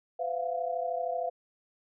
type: tone cluster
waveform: sine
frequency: 508 / 678 / 711 Hz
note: B4 / E5 / F5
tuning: +49 / +49 / +31 cents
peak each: -35 / -32 / -35 dBFS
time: 0.19-1.3 s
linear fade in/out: 10 ms
effects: none